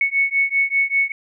sine beating tone pair, 2210 / 2215.1 Hz, C#7 / C#7, -6 / -2 cents, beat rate 5.1 Hz, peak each -19 / -19 dBFS, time 0.01-1.12 s, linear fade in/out 2 ms, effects none

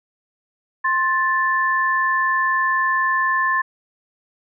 sine tone pair together, 1056 / 1756 Hz, C6 / A6, +16 / -4 cents, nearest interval major sixth, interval 880 cents, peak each -19 dBFS, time 0.84-3.62 s, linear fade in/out 10 ms, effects none

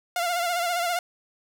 sawtooth tone with vibrato, 698 Hz, F5, 1 cent flat, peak -20 dBFS, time 0.16-0.99 s, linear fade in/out 2 ms, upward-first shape sine, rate 15 Hz, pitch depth 55 cents each way, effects none

